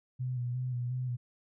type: tone with vibrato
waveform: sine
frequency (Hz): 124.6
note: B2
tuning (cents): +16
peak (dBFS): -31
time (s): 0.19-1.17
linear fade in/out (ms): 20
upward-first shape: square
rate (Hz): 2.8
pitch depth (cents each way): 33
effects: none